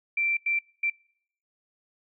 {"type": "tone bursts at uneven times", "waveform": "sine", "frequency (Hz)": 2349, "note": "D7", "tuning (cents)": 0, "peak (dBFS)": -23, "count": 3, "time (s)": [[0.17, 0.37], [0.46, 0.59], [0.83, 0.9]], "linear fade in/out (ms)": 5, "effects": ["noise-tail reverb RT60 0.7 s tail -26 dB re dry"]}